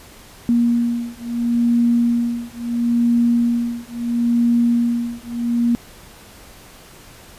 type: beating tone pair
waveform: sine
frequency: 236.4 / 237.14 Hz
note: A#3 / A#3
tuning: +24 / +30 cents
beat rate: 0.74 Hz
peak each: -18 dBFS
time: 0.49-5.75 s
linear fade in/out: 0 ms
effects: pink hiss -43 dBFS RMS until 7.38 s + resampled to 32000 Hz